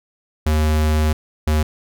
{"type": "tone pair in turn", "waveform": "square", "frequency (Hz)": [77.1, 76.76], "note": ["D#2", "D#2"], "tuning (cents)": [-15, -23], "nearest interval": "unison", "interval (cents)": 8, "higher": "first", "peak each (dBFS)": -15, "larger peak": "neither", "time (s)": [[0.46, 1.13], [1.47, 1.63]], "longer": "first", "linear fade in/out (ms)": 5, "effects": []}